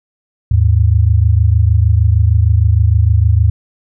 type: tone pair together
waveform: sine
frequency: 79 / 105.51 Hz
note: D#2 / G#2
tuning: +27 / +28 cents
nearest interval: perfect fourth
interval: 501 cents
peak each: -10 dBFS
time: 0.51-3.5 s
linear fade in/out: 5 ms
effects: none